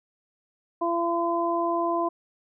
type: harmonic tone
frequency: 340 Hz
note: F4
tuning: 46 cents flat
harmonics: 1 / 2 / 3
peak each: -27 / -27 / -27 dBFS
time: 0.81-2.09 s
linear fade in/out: 10 ms
effects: none